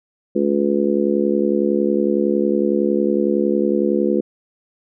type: harmonic tone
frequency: 70.9 Hz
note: C#2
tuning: 40 cents sharp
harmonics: 3 / 4 / 5 / 6 / 7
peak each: -20 / -23 / -19 / -25 / -22 dBFS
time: 0.35-4.21 s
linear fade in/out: 10 ms
effects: none